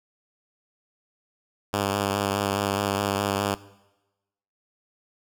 5% pulse tone with vibrato, 100 Hz, G2, 35 cents sharp, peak -12 dBFS, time 1.73-3.55 s, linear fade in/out 5 ms, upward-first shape square, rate 4.8 Hz, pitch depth 19 cents each way, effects noise-tail reverb RT60 1.0 s tail -19 dB re dry

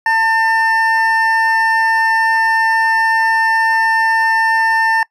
triangle tone pair together, 896 / 1798.2 Hz, A5 / A6, +31 / +37 cents, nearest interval octave, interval 1206 cents, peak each -12 dBFS, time 0.06-5.03 s, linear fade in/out 2 ms, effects noise-tail reverb RT60 0.1 s tail -23 dB re dry + resampled to 32000 Hz

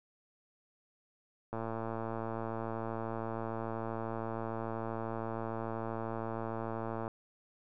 click train, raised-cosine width 1 ms, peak -24 dBFS, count 628, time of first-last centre 1.53-7.079 s, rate 113 Hz, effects none

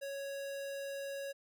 square tone, 554.4 Hz, C#5, in tune, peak -40 dBFS, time 0.01-1.33 s, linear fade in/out 20 ms, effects none

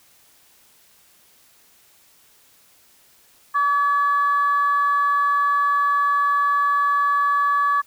sine tone pair together, 1145.5 / 1700 Hz, D6 / G#6, -44 / +40 cents, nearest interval perfect fifth, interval 684 cents, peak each -16 / -24 dBFS, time 3.54-7.82 s, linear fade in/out 20 ms, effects tanh soft clip ceiling -9 dBFS + white hiss -55 dBFS RMS until 7.86 s

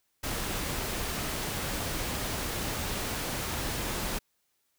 pink noise, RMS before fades -33 dBFS, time 0.23-4.19 s, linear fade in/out 10 ms, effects white hiss -75 dBFS RMS until 4.78 s

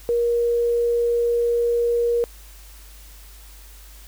sine tone, 473.1 Hz, A#4, 26 cents sharp, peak -17 dBFS, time 0.09-2.24 s, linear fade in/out 0 ms, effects added 50 Hz sine -42 dBFS peak until 4.07 s + white hiss -48 dBFS RMS until 4.07 s

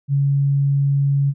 sine tone, 140 Hz, C#3, 18 cents sharp, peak -14 dBFS, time 0.08-1.34 s, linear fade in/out 50 ms, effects none

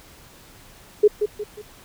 sine tone with echo, 418.8 Hz, G#4, 15 cents sharp, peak -9 dBFS, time 1.03-1.08 s, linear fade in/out 10 ms, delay 180 ms, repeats 3, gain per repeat -8 dB, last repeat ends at 1.62 s, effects pink hiss -48 dBFS RMS until 1.84 s

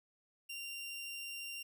sawtooth tone, 2774 Hz, F7, 12 cents flat, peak -39 dBFS, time 0.49-1.63 s, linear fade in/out 10 ms, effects none

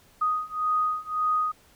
sine beating tone pair, 1244.5 / 1246.3 Hz, D#6 / D#6, 0 / +2 cents, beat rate 1.8 Hz, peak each -27 / -26 dBFS, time 0.21-1.52 s, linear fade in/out 10 ms, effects pink hiss -58 dBFS RMS until 1.75 s

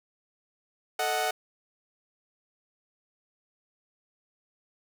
sawtooth chord, D# diminished, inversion second, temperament equal, 440 / 622.3 / 740 Hz, A4 / D#5 / F#5, 0 / 0 / 0 cents, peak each -30 / -29 / -24 dBFS, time 0.99-1.31 s, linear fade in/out 5 ms, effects none

